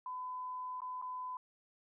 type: tone with dropouts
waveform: sine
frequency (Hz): 1008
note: B5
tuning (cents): +35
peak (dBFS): -39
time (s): 0.06-1.37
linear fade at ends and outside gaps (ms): 2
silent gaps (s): 0.805-0.818 / 1.016-1.023
effects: none